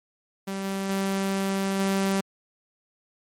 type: tone with level steps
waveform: sawtooth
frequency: 194.5 Hz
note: G3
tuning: 13 cents flat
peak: -25 / -23 / -20 / -18 dBFS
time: 0.47-2.21 s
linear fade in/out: 10 ms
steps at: 0.64 / 0.89 / 1.79 s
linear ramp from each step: 5 ms
effects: MP3 64 kbps